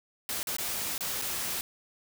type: noise with dropouts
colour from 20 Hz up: white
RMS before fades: -33 dBFS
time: 0.29-1.61 s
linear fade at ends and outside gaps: 1 ms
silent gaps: 0.43-0.471 / 0.567-0.584 / 0.98-1.007 / 1.216-1.221 s
effects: none